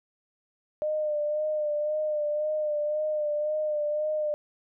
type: tone with vibrato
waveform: sine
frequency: 604 Hz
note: D5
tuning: 48 cents sharp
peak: -25 dBFS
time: 0.82-4.34 s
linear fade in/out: 0 ms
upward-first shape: sine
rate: 1.9 Hz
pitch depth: 32 cents each way
effects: none